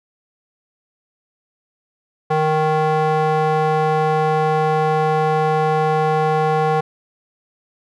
square tone with band-pass filter, 155.56 Hz, D#3, in tune, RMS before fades -17 dBFS, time 2.3-6.81 s, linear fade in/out 10 ms, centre 730 Hz, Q 1.6, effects none

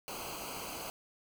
pink noise with comb filter, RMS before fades -42 dBFS, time 0.08-0.9 s, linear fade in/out 0 ms, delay 0.55 ms, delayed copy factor -0.8, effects none

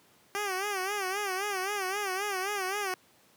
10% pulse tone with vibrato, 392 Hz, G4, in tune, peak -22 dBFS, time 0.35-2.94 s, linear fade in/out 0 ms, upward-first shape sine, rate 3.8 Hz, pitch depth 110 cents each way, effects pink hiss -62 dBFS RMS until 3.36 s + high-pass 150 Hz 12 dB/octave

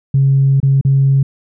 sine tone with dropouts, 136.6 Hz, C#3, 25 cents flat, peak -7 dBFS, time 0.14-1.23 s, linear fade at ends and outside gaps 5 ms, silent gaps 0.602-0.629 / 0.812-0.849 s, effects tanh soft clip ceiling -3 dBFS

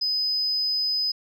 sine tone, 5020 Hz, D#8, 15 cents sharp, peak -21 dBFS, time 0.01-1.12 s, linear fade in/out 10 ms, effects tanh soft clip ceiling -17 dBFS

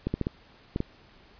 clicks, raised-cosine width 3 ms, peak -14 dBFS, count 6, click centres 0.07 / 0.14 / 0.213 / 0.269 / 0.761 / 0.804 s, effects pink hiss -56 dBFS RMS until 1.39 s + resampled to 11025 Hz

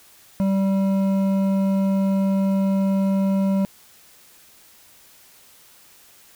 sine tone with hard clipping, 194.2 Hz, G3, 16 cents flat, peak -19 dBFS, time 0.4-3.65 s, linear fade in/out 0 ms, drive 9 dB, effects white hiss -51 dBFS RMS until 6.35 s

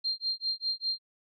sine tone with tremolo, 4186 Hz, C8, in tune, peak -26 dBFS, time 0.04-0.99 s, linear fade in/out 10 ms, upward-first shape sine, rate 5 Hz, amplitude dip 100%, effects none

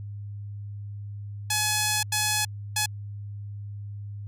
5% pulse tone bursts at uneven times, 848 Hz, G#5, 36 cents sharp, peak -11 dBFS, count 3, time 1.5-2.03 / 2.12-2.45 / 2.76-2.86 s, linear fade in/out 5 ms, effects added 102 Hz sine -34 dBFS peak until 4.27 s

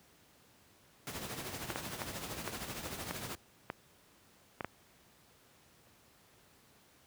pink noise with tremolo, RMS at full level -39 dBFS, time 1.07-3.35 s, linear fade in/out 0 ms, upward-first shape triangle, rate 13 Hz, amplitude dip 60%
clicks, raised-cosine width 0.5 ms, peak -21 dBFS, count 8, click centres 1.703 / 1.759 / 2.018 / 2.477 / 3.11 / 3.701 / 4.608 / 4.646 s
effects pink hiss -64 dBFS RMS until 7.06 s + high-pass 80 Hz 12 dB/octave

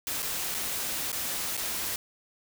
white noise with dropouts, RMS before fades -32 dBFS, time 0.07-1.96 s, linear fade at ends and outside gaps 1 ms, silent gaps 0.222-0.227 / 0.543-0.547 / 1.118-1.128 / 1.569-1.575 s, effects none

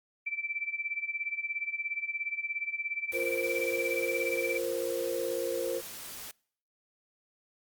sine tone with tremolo, 2332 Hz, D7, 13 cents flat, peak -29 dBFS, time 0.26-4.58 s, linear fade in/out 10 ms, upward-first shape sine, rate 17 Hz, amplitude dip 85%
white noise, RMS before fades -43 dBFS, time 3.12-6.31 s, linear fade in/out 0 ms
sine chord, F suspended fourth, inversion none, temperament just, 349.2 / 465.6 / 523.8 Hz, F4 / Bb4 / C5, 0 / -2 / +2 cents, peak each -36 / -34 / -33 dBFS, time 3.12-5.82 s, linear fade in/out 50 ms
effects noise-tail reverb RT60 0.6 s tail -26 dB re dry + Opus 48 kbps

